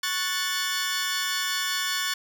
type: chord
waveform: 15% pulse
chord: F# minor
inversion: second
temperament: equal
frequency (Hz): 1108.7 / 1480 / 1760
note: C#6 / F#6 / A6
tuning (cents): 0 / 0 / 0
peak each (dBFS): -25 / -24 / -22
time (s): 0.03-2.14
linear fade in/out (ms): 5
effects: none